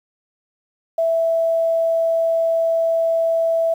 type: tone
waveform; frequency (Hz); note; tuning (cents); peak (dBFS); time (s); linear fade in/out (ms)
sine; 659.3; E5; 0; -15; 0.98-3.74; 5
effects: 8-bit

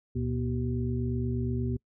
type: tone cluster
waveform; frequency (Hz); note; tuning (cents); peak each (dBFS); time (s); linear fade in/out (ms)
sine; 71.6 / 120 / 242.6 / 382.2; D2 / B2 / B3 / G4; -43 / -49 / -31 / -44; -34 / -30 / -33 / -37; 0.15-1.77; 10
effects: noise-tail reverb RT60 0.1 s tail -25 dB re dry

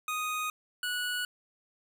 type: tone pair in turn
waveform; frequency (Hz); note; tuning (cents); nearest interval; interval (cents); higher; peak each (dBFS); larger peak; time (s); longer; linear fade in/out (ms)
25% pulse; 1244.5 / 1468.9; D#6 / F#6; 0 / -13; minor third; 287; second; -27; neither; 0.08-0.5 / 0.83-1.25; neither; 2
effects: none

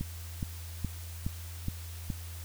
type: click train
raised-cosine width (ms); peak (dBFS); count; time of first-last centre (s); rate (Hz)
5; -20; 6; 0.01-2.102; 2.39
effects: added 84 Hz sine -40 dBFS peak until 2.44 s + white hiss -49 dBFS RMS until 2.44 s

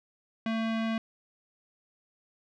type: tone with low-pass filter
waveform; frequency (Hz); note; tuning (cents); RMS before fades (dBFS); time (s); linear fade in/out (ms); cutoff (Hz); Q
square; 224.4; A3; +34; -30; 0.46-0.98; 2; 2900; 1.4
effects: none

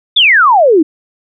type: exponential sweep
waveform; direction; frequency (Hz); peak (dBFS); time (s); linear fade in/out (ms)
sine; down; 3651 to 293.7; -4; 0.16-0.83; 10
effects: none

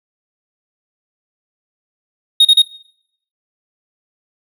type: tone bursts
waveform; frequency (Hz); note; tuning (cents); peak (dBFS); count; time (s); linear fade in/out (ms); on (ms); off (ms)
triangle; 3729; A#7; 0; -3; 3; 2.4-2.62; 5; 50; 35
effects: noise-tail reverb RT60 0.7 s tail -21 dB re dry

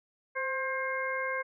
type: harmonic tone with a mistuned harmonic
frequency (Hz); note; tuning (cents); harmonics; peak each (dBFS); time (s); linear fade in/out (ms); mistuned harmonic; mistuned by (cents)
532; C5; +29; 1 / 2 / 3 / 4; -35 / -36 / -35 / -36; 0.35-1.43; 20; 1; -32
effects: none

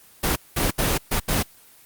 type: noise bursts at uneven times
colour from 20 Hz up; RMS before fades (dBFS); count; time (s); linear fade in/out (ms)
pink; -21; 5; 0.23-0.36 / 0.56-0.71 / 0.78-0.98 / 1.11-1.2 / 1.28-1.43; 10
effects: white hiss -51 dBFS RMS until 1.85 s + Opus 24 kbps

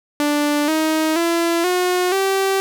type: tone with pitch steps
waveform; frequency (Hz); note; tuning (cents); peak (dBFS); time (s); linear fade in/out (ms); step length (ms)
sawtooth; 293.7 / 314.8 / 337.4 / 361.6 / 387.5; D4 / D#4 / E4 / F#4 / G4; 0 / +20 / +40 / -40 / -20; -12; 0.2-2.6; 0; 480
effects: none

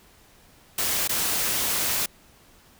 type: noise with dropouts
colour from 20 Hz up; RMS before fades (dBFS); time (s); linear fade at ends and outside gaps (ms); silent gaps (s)
white; -25; 0.78-2.06; 5; 1.077-1.092
effects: pink hiss -55 dBFS RMS until 2.79 s

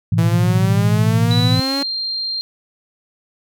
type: chord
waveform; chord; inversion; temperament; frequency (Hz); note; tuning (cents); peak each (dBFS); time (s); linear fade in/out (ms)
sine; A suspended second; none; equal; 110 / 123.47 / 164.81; A2 / B2 / E3; 0 / 0 / 0; -15 / -20 / -18; 0.12-1.6; 5
type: exponential sweep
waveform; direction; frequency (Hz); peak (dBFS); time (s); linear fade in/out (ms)
sawtooth; up; 164.3 to 281; -16; 0.18-1.83; 5
type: tone with pitch glide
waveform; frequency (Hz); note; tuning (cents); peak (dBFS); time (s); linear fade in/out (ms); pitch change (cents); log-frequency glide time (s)
sine; 3950 to 4185; B7 to C8; 0 to 0; -20; 1.31-2.41; 0; +100; 1.52-1.62
effects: none

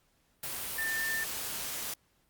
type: tone in noise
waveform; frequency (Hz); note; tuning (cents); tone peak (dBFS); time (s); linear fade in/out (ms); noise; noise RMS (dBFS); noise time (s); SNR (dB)
sine; 1789; A6; +28; -31; 0.78-1.24; 5; white; -37; 0.43-1.94; +3
effects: pink hiss -71 dBFS RMS until 2.29 s + Opus 48 kbps

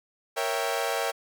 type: chord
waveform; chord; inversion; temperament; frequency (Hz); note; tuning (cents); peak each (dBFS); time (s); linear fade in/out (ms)
sawtooth; A# diminished seventh; none; equal; 466.2 / 554.4 / 659.3 / 784; A#4 / C#5 / E5 / G5; 0 / 0 / 0 / 0; -28; 0.36-1.12; 20
effects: none

